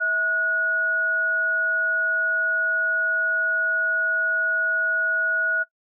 sine tone pair together, 649 / 1457 Hz, E5 / F#6, -27 / -27 cents, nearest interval octave + major second, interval 1400 cents, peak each -32 / -20 dBFS, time 0-5.64 s, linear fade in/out 20 ms, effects noise-tail reverb RT60 0.1 s tail -18 dB re dry

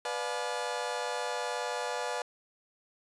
30% pulse chord, B diminished seventh, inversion none, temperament just, 493.9 / 592.7 / 711.2 / 853.4 Hz, B4 / D5 / F5 / Ab5, 0 / +16 / +31 / +47 cents, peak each -34 / -36 / -36 / -35 dBFS, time 0.05-2.22 s, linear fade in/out 2 ms, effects resampled to 22050 Hz

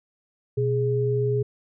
sine tone pair together, 123.47 / 415.3 Hz, B2 / G#4, 0 / 0 cents, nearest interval octave + major sixth, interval 2100 cents, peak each -23 dBFS, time 0.57-1.43 s, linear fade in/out 10 ms, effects none

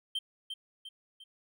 triangle tone with echo, 3136 Hz, G7, in tune, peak -29 dBFS, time 0.15-0.19 s, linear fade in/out 5 ms, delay 350 ms, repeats 3, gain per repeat -6 dB, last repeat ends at 1.24 s, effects none

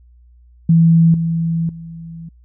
sine tone with level steps, 165.3 Hz, E3, 5 cents sharp, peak -7 / -15 / -29 dBFS, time 0.69-2.29 s, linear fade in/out 5 ms, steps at 1.14 / 1.69 s, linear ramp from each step 2 ms, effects added 60 Hz sine -44 dBFS peak until 2.44 s

